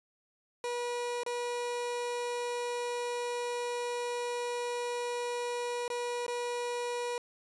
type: tone with dropouts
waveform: 30% pulse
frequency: 483.8 Hz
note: B4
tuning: 36 cents flat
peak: -30 dBFS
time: 0.64-7.18 s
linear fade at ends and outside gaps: 1 ms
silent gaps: 1.234-1.263 / 5.88-5.901 / 6.265-6.28 s
effects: resampled to 24000 Hz